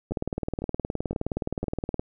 two click trains, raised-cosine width 2 ms, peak -14 / -22 dBFS, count 37 / 4, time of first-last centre 0.12-1.995 / 0.11-1.641 s, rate 19.2 / 1.96 Hz, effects none

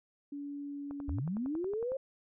sine tone with pitch glide, 285.6 to 283.1 Hz, D4 to C#4, -48 to +37 cents, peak -38 dBFS, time 0.32-1.2 s, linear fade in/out 5 ms, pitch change -15 cents, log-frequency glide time 0.62-1.06 s
click train, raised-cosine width 1 ms, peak -33 dBFS, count 12, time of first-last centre 0.91-1.919 s, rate 10.9 Hz
sine linear sweep, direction up, 58.3 to 545 Hz, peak -32 dBFS, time 1.08-1.97 s, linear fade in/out 5 ms
effects none

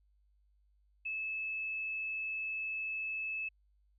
sine tone, 2607 Hz, E7, 20 cents flat, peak -35 dBFS, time 1.05-3.49 s, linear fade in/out 10 ms, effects added 50 Hz sine -67 dBFS peak until 3.98 s

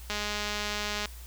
click train, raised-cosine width 0.2 ms, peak -15 dBFS, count 200, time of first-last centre 0.1-1.057 s, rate 208 Hz, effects added 60 Hz sine -42 dBFS peak until 1.26 s + white hiss -51 dBFS RMS until 1.26 s

